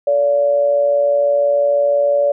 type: tone with amplitude modulation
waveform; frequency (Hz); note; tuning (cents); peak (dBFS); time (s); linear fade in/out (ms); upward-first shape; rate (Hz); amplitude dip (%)
sine; 573; D5; -43; -9; 0.07-2.32; 5; sine; 126; 50
effects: none